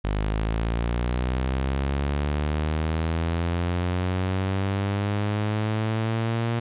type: linear sweep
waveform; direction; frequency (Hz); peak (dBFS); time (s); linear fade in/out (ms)
sawtooth; up; 50.1 to 117.3; -19; 0.04-6.6; 10
effects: resampled to 8000 Hz + 10-bit